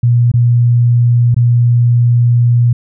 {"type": "tone with dropouts", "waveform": "sine", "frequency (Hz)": 120, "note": "B2", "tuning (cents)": -49, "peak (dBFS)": -6, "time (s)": [0.03, 2.73], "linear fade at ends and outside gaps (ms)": 5, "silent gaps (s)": [[0.317, 0.338], [1.345, 1.364]], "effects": []}